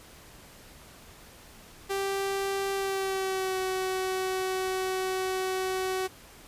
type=tone with pitch glide; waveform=sawtooth; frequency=392 to 375.6 Hz; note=G4 to F#4; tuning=0 to +26 cents; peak=-24 dBFS; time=1.89-6.08 s; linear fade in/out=20 ms; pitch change=-74 cents; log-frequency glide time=2.73-3.58 s; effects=pink hiss -51 dBFS RMS until 6.47 s + resampled to 32000 Hz